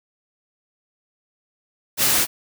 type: noise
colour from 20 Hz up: white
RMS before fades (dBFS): -18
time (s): 1.97-2.27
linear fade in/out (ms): 50
effects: none